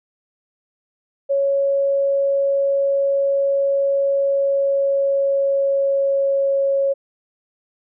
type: tone with pitch glide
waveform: sine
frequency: 554.4 to 550.3 Hz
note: C#5 to C#5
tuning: 0 to -13 cents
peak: -15 dBFS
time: 1.29-6.94 s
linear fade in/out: 20 ms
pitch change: -13 cents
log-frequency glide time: 4.18-6.67 s
effects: none